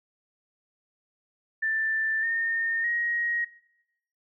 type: tone with pitch steps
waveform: sine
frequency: 1772 / 1828.1 / 1886.1 Hz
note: A6 / A#6 / A#6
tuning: +12 / -34 / +20 cents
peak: -24 dBFS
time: 1.62-3.45 s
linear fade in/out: 10 ms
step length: 610 ms
effects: noise-tail reverb RT60 0.8 s tail -20 dB re dry